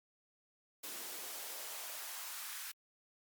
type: noise with high-pass filter sweep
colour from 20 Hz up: white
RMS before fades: -45 dBFS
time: 0.83-2.72 s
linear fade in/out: 10 ms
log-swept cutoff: 260 to 1400 Hz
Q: 1.4
effects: Opus 48 kbps